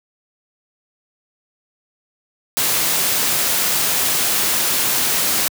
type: noise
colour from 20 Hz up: white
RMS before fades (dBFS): -18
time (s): 2.57-5.48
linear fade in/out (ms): 0
effects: high-pass 100 Hz 12 dB/octave